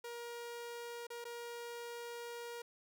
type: tone with dropouts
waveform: sawtooth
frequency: 473.5 Hz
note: A#4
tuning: 27 cents sharp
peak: -40 dBFS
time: 0.04-2.62 s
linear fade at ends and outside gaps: 5 ms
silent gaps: 1.069-1.102 / 1.243-1.251 s
effects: none

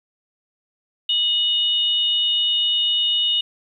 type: tone pair together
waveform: sine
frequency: 2924 / 3652 Hz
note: F#7 / A#7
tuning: -21 / -36 cents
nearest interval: major third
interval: 385 cents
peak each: -18 / -22 dBFS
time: 1.09-3.41 s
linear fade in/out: 5 ms
effects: 9-bit

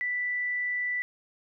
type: tone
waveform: sine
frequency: 1975.5 Hz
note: B6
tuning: in tune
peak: -27 dBFS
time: 0.01-1.02 s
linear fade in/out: 0 ms
effects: none

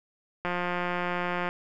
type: click train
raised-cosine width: 0.5 ms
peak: -15 dBFS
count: 185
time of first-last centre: 0.45-1.49 s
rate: 177 Hz
effects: none

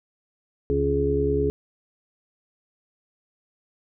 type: harmonic tone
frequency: 69.9 Hz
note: C#2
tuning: 15 cents sharp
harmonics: 1 / 2 / 4 / 5 / 6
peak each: -27 / -29 / -28 / -32 / -22 dBFS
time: 0.7-1.5 s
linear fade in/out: 0 ms
effects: none

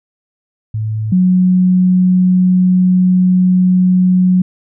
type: tone pair in turn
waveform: sine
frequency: 108.9 / 183.15 Hz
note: A2 / F#3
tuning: -17 / -17 cents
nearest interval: major sixth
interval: 900 cents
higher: second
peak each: -15 / -7 dBFS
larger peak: second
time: 0.74-1.12 / 1.12-4.42 s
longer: second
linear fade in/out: 5 ms
effects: none

